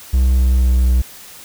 triangle tone with pitch glide, 63.8 to 62.38 Hz, C2 to B1, -43 to +18 cents, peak -8 dBFS, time 0.13-1.02 s, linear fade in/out 10 ms, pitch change -39 cents, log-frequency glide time 0.25-0.8 s, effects white hiss -38 dBFS RMS until 1.44 s

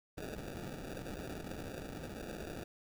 white noise with sample-and-hold, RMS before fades -44 dBFS, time 0.17-2.64 s, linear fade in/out 10 ms, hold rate 1050 Hz, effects none

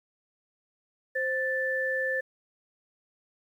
sine tone pair together, 523.3 / 1760.2 Hz, C5 / A6, 0 / 0 cents, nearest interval octave + major sixth, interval 2100 cents, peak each -30 / -28 dBFS, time 1.15-2.21 s, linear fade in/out 10 ms, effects 10-bit

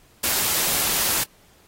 white noise, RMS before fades -22 dBFS, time 0.23-1.24 s, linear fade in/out 10 ms, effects pink hiss -56 dBFS RMS until 1.67 s + AAC 48 kbps

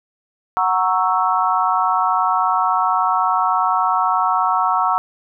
sine chord, F# dominant seventh, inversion none, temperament equal, 740 / 932.3 / 1108.7 / 1318.5 Hz, F#5 / A#5 / C#6 / E6, 0 / 0 / 0 / 0 cents, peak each -20 dBFS, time 0.57-4.98 s, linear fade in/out 0 ms, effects none

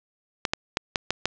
clicks, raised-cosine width 0.2 ms, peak -5 dBFS, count 6, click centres 0.452 / 0.535 / 0.771 / 0.958 / 1.106 / 1.256 s, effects low-pass 7000 Hz 12 dB/octave

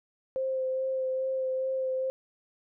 sine tone with vibrato, 523.3 Hz, C5, in tune, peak -27 dBFS, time 0.36-2.1 s, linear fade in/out 0 ms, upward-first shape sine, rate 2.4 Hz, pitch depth 14 cents each way, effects none

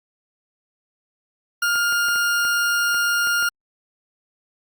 40% pulse tone, 1411 Hz, F6, 17 cents sharp, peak -17 dBFS, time 1.62-3.49 s, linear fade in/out 5 ms
clicks, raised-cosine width 0.5 ms, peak -21 dBFS, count 8, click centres 1.757 / 1.925 / 2.085 / 2.159 / 2.451 / 2.945 / 3.272 / 3.426 s
effects Opus 48 kbps

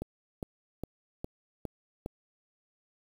click train, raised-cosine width 2 ms, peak -22 dBFS, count 6, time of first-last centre 0.02-2.061 s, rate 2.45 Hz, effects 8-bit

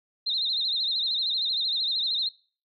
sine tone with vibrato, 3902 Hz, B7, 22 cents flat, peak -24 dBFS, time 0.26-2.29 s, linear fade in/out 10 ms, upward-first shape sine, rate 13 Hz, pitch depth 130 cents each way, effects noise-tail reverb RT60 0.4 s tail -21 dB re dry

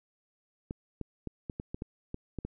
clicks, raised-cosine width 3 ms, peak -23 dBFS, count 10, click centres 0.709 / 1.013 / 1.273 / 1.498 / 1.599 / 1.745 / 1.821 / 2.144 / 2.387 / 2.45 s, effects none

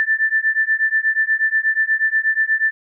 sine beating tone pair, 1764 / 1772.3 Hz, A6 / A6, +4 / +12 cents, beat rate 8.3 Hz, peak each -18 / -18 dBFS, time 0-2.71 s, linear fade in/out 0 ms, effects none

